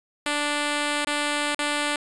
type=tone with dropouts; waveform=5% pulse; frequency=293.4 Hz; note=D4; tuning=2 cents flat; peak=-12 dBFS; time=0.26-1.96 s; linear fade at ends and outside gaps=2 ms; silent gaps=1.048-1.071 / 1.547-1.59 s; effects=resampled to 24000 Hz + 7-bit